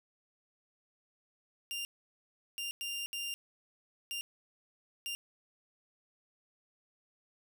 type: tone bursts at uneven times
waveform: sawtooth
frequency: 2794 Hz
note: F7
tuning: in tune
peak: -33 dBFS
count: 6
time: 1.71-1.85 / 2.58-2.71 / 2.81-3.06 / 3.13-3.34 / 4.11-4.21 / 5.06-5.15 s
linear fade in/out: 0 ms
effects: none